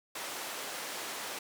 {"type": "band-pass noise", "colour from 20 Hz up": "pink", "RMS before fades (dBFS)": -40, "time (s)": [0.15, 1.39], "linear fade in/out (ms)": 5, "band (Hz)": [480, 15000], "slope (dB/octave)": 12, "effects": []}